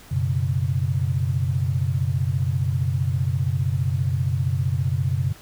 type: chord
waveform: sine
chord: F# suspended fourth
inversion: none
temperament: equal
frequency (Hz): 92.5 / 123.47 / 138.59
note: F#2 / B2 / C#3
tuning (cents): 0 / 0 / 0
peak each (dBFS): -24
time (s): 0.11-5.33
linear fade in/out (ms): 10
effects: pink hiss -47 dBFS RMS until 5.41 s